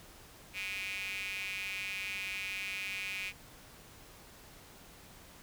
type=tone with high-pass filter; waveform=square; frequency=97.9 Hz; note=G2; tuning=2 cents flat; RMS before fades=-39 dBFS; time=0.53-3.33 s; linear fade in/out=50 ms; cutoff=2400 Hz; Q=7.9; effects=pink hiss -55 dBFS RMS until 5.42 s